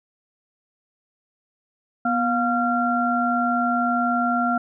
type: tone cluster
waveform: sine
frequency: 243.2 / 708 / 1376 Hz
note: B3 / F5 / F6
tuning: -26 / +23 / -26 cents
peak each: -23 dBFS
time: 2.05-4.58 s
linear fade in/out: 5 ms
effects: none